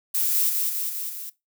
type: noise with echo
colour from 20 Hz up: violet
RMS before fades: -23 dBFS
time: 0.14-0.5 s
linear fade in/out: 10 ms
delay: 200 ms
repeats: 4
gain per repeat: -3 dB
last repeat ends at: 1.3 s
effects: noise-tail reverb RT60 0.2 s tail -19 dB re dry